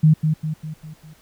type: tone with echo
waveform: sine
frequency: 155.56 Hz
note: D#3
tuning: in tune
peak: -9 dBFS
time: 0.03-0.14 s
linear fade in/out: 10 ms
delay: 200 ms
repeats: 5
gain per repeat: -6 dB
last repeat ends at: 1.14 s
effects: pink hiss -54 dBFS RMS until 1.21 s